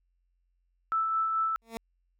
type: tone with tremolo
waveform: sine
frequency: 1318.5 Hz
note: E6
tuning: in tune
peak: -24 dBFS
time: 0.92-1.56 s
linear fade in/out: 0 ms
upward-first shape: sine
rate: 4.6 Hz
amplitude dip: 30%
type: tone with exponential growth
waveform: 15% pulse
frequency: 227.7 Hz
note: A#3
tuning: 40 cents flat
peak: -25 dBFS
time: 1.62-1.77 s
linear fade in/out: 0 ms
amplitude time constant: 32 ms
effects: added 44 Hz sine -70 dBFS peak until 2.19 s